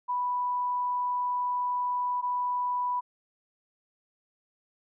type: tone pair in turn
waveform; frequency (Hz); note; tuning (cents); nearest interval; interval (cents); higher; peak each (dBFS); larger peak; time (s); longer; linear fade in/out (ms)
sine; 987 / 987; B5 / B5; -1 / -1; unison; 0; neither; -26; neither; 0.08-2.22 / 2.22-3.01; first; 20
effects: none